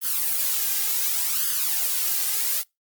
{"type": "noise with flanger", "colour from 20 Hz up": "blue", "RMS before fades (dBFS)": -24, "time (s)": [0.01, 2.64], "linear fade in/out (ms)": 50, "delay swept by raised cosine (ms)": [0.62, 2.52], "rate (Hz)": 0.68, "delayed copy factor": 0.7, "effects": ["noise-tail reverb RT60 0.2 s tail -25 dB re dry", "Opus 32 kbps"]}